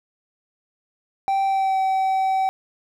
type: tone with pitch glide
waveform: triangle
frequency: 780 to 765.3 Hz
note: G5 to G5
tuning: -9 to -42 cents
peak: -16 dBFS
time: 1.28-2.49 s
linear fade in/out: 0 ms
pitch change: -33 cents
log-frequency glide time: 1.44-1.78 s
effects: none